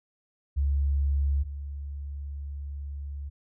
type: tone pair in turn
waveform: sine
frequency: 70.2 / 70.89 Hz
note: C#2 / C#2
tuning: +22 / +39 cents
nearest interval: unison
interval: 17 cents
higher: second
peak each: -22 / -33 dBFS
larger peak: first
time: 0.56-1.44 / 1.44-3.3 s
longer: second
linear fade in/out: 20 ms
effects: none